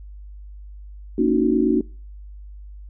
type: chord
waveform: sine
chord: D# minor seventh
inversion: second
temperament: equal with one note detuned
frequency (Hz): 233.1 / 282.5 / 311.1 / 370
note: A#3 / C#4 / D#4 / F#4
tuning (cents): 0 / +33 / 0 / 0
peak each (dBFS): -21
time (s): 1.18-1.81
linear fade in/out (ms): 5
effects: noise-tail reverb RT60 0.4 s tail -25 dB re dry + added 50 Hz sine -36 dBFS peak until 2.89 s